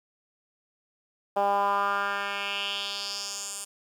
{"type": "tone with band-pass filter sweep", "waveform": "10% pulse", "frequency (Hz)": 200.5, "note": "G3", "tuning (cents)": 39, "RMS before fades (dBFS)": -29, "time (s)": [1.36, 3.65], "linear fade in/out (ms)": 10, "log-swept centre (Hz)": [710, 8900], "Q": 2.9, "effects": ["9-bit"]}